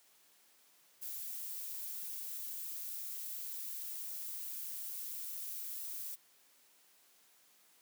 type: noise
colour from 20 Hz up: violet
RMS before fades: -43 dBFS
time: 1.01-6.16 s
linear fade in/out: 20 ms
effects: white hiss -67 dBFS RMS until 7.81 s + high-pass 200 Hz 12 dB/octave